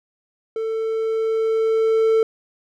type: tone with level ramp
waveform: triangle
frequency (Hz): 445.3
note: A4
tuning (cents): +21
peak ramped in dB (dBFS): -20 to -11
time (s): 0.56-2.23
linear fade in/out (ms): 2
effects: none